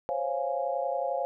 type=chord; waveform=sine; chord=Db major seventh; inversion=third; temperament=equal; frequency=523.3 / 554.4 / 698.5 / 830.6 Hz; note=C5 / Db5 / F5 / Ab5; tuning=0 / 0 / 0 / 0 cents; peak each=-33 / -32 / -32 / -35 dBFS; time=0.09-1.25 s; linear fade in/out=0 ms; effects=none